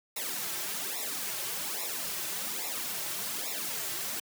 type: noise with flanger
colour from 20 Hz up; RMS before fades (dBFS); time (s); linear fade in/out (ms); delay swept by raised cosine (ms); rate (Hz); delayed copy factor
white; -35; 0.16-4.2; 5; 0.64 to 4.24; 1.2; -1
effects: high-pass 150 Hz 12 dB/octave